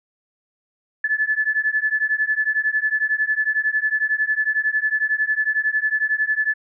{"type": "beating tone pair", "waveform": "sine", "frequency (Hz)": [1726, 1737], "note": ["A6", "A6"], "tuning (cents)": [-34, -23], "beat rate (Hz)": 11, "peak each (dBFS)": -21, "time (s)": [1.04, 6.54], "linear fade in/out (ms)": 5, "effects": []}